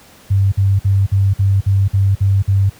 sine tone bursts, 98 Hz, G2, in tune, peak -9 dBFS, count 9, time 0.3-2.696 s, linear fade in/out 10 ms, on 220 ms, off 52 ms, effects pink hiss -44 dBFS RMS until 2.79 s + high-pass 60 Hz 12 dB/octave

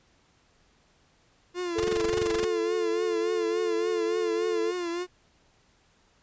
45% pulse tone with vibrato, 349.2 Hz, F4, in tune, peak -29 dBFS, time 1.54-5.07 s, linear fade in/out 50 ms, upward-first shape triangle, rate 3.5 Hz, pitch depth 72 cents each way
sine tone, 440 Hz, A4, in tune, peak -26 dBFS, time 1.75-4.72 s, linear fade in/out 20 ms
pink noise bursts, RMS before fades -31 dBFS, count 16, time 1.78-2.447 s, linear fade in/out 5 ms, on 22 ms, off 21 ms
effects pink hiss -64 dBFS RMS until 6.22 s + resampled to 16000 Hz

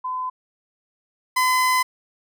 sine / 30% pulse tone pair in turn, 1017 / 1017 Hz, C6 / C6, -50 / -50 cents, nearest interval unison, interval 0 cents, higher neither, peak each -24 / -14 dBFS, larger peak second, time 0.04-0.3 / 1.36-1.83 s, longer second, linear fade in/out 10 ms, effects none

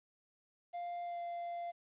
triangle tone with pitch glide, 698.5 to 691.7 Hz, F5 to F5, 0 to -17 cents, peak -37 dBFS, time 0.73-1.72 s, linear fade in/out 20 ms, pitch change -17 cents, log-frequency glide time 1.04-1.19 s, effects resampled to 8000 Hz + 12-bit

